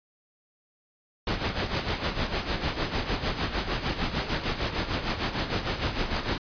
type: noise with tremolo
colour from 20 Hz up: pink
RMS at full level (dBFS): -26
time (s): 1.27-6.38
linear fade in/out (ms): 2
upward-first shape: sine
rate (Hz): 6.6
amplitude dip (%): 65
effects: resampled to 11025 Hz